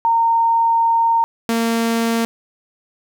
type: tone pair in turn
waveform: sine / sawtooth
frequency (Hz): 919 / 229.4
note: A#5 / A#3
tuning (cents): -25 / -28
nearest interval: 2 octaves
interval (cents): 2403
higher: first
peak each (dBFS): -12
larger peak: neither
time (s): 0.05-1.24 / 1.49-2.25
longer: first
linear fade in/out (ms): 0
effects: 9-bit